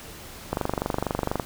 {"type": "click train", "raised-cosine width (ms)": 1, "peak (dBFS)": -10, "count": 22, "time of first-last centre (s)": [0.53, 1.398], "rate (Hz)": 24.2, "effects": ["pink hiss -42 dBFS RMS until 1.45 s"]}